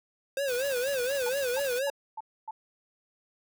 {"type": "tone with vibrato", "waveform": "square", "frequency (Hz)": 523.3, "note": "C5", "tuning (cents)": 0, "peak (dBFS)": -28, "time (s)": [0.37, 1.9], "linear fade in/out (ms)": 2, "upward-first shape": "sine", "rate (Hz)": 4.2, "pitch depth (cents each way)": 140}
{"type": "noise with tremolo", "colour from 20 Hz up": "white", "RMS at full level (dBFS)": -40, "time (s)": [0.48, 1.79], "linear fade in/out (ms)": 0, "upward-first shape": "square", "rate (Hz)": 18, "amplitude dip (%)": 25}
{"type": "tone bursts", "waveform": "sine", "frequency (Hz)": 880, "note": "A5", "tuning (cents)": 0, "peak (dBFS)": -34, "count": 5, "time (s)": [1.26, 2.51], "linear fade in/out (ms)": 5, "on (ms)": 34, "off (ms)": 270}
{"effects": []}